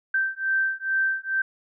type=beating tone pair; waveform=sine; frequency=1559 / 1561.3 Hz; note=G6 / G6; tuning=-10 / -7 cents; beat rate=2.3 Hz; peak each=-25 dBFS; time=0.14-1.42 s; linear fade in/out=5 ms; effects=none